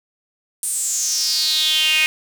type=tone with high-pass filter sweep; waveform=sawtooth; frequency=311.1 Hz; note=D#4; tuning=in tune; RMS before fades=-19 dBFS; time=0.63-2.06 s; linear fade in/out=0 ms; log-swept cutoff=9300 to 2400 Hz; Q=6.2; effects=7-bit